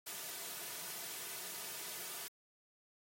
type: noise with comb filter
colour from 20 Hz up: white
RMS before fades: -45 dBFS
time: 0.06-2.28 s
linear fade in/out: 10 ms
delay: 3.7 ms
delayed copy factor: -0.55
effects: high-pass 200 Hz 12 dB/octave + AAC 48 kbps